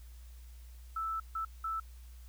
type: tone bursts at uneven times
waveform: sine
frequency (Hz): 1318.5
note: E6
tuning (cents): 0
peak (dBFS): -33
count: 3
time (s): 0.96-1.2 / 1.35-1.45 / 1.64-1.8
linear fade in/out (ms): 5
effects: added 60 Hz sine -48 dBFS peak until 2.28 s + white hiss -64 dBFS RMS until 2.28 s